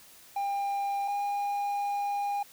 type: tone pair in turn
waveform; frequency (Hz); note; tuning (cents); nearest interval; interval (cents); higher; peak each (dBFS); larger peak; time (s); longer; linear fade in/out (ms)
triangle; 800 / 810.7; G5 / G#5; +35 / -42; unison; 23; second; -26; neither; 0.36-1.08 / 1.08-2.43; second; 5
effects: white hiss -54 dBFS RMS until 2.52 s

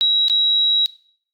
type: tone with dropouts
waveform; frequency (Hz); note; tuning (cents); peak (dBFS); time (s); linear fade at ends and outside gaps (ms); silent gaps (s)
sine; 3865; B7; -38; -13; 0.01-0.86; 0; 0.283-0.298
effects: noise-tail reverb RT60 0.5 s tail -17 dB re dry + Opus 48 kbps

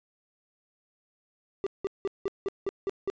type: tone bursts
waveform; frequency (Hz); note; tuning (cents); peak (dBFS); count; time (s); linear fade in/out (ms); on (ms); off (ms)
triangle; 392; G4; 0; -24; 8; 1.64-3.1; 0; 25; 180
effects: resampled to 16000 Hz

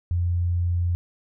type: tone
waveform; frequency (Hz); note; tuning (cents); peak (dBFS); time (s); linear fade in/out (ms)
sine; 87.31; F2; 0; -20; 0.11-0.95; 0
effects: none

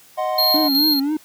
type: chord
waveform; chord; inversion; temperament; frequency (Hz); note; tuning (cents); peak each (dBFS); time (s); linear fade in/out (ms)
triangle; C diminished; first; equal; 622.3 / 740 / 1046.5; Eb5 / Gb5 / C6; 0 / 0 / 0; -21 / -21 / -25; 0.17-0.69; 20
type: tone with tremolo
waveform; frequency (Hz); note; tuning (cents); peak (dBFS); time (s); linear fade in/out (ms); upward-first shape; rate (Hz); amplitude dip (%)
square; 4225; C8; +16; -15; 0.38-1; 5; square; 2.7; 40
type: tone with vibrato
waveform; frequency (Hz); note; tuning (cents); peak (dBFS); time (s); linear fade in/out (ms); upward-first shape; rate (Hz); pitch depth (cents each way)
triangle; 290; D4; -22; -16; 0.54-1.17; 5; triangle; 3.8; 140
effects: white hiss -49 dBFS RMS until 1.24 s + high-pass 60 Hz 12 dB/octave

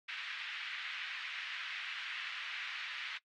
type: band-pass noise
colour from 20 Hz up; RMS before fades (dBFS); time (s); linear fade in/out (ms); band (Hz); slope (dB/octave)
pink; -43; 0.08-3.18; 10; 1700 to 3200; 24
effects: noise-tail reverb RT60 0.1 s tail -20 dB re dry + AAC 48 kbps

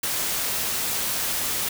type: noise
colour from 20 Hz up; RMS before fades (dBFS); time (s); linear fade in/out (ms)
white; -26; 0.03-1.69; 5
effects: none

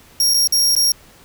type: tone with dropouts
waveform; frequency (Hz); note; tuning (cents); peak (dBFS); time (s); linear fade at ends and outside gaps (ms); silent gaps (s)
sawtooth; 5588; F8; 0; -10; 0.2-0.92; 2; 0.338-0.342 / 0.474-0.523 / 0.752-0.764
effects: pink hiss -47 dBFS RMS until 1.24 s

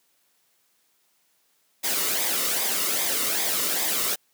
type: noise with flanger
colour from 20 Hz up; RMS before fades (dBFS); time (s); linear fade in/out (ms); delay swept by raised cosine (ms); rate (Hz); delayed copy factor
white; -25; 1.83-4.16; 20; 0.7 to 1.25; 2.5; -0.55
effects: white hiss -67 dBFS RMS until 4.33 s + high-pass 150 Hz 12 dB/octave

